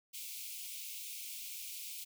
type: high-pass noise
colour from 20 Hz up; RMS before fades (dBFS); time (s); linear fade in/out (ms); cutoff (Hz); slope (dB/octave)
white; -45; 0.13-2.05; 20; 2200; 96
effects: none